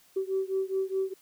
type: beating tone pair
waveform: sine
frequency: 381.2 / 386 Hz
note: G4 / G4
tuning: -48 / -27 cents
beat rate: 4.8 Hz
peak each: -29 / -30 dBFS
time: 0.16-1.14 s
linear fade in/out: 10 ms
effects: tanh soft clip ceiling -19 dBFS + white hiss -61 dBFS RMS until 1.21 s